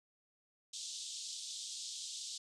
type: band-pass noise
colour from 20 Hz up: pink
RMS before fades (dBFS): -45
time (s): 0.73-2.38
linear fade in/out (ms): 5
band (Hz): 3400 to 8400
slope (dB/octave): 48
effects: none